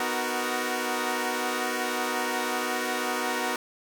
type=chord; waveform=10% pulse; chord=B major seventh; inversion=none; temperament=equal with one note detuned; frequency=248.5 / 311.1 / 370 / 466.2 Hz; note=B3 / D#4 / F#4 / A#4; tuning=+11 / 0 / 0 / 0 cents; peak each=-23 / -27 / -23 / -25 dBFS; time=0-3.56 s; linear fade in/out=2 ms; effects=none